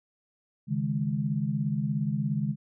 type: chord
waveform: sine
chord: C# suspended second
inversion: none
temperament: equal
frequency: 138.59 / 155.56 / 207.7 Hz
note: C#3 / D#3 / G#3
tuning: 0 / 0 / 0 cents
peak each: -30 dBFS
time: 0.67-2.56 s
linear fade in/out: 50 ms
effects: none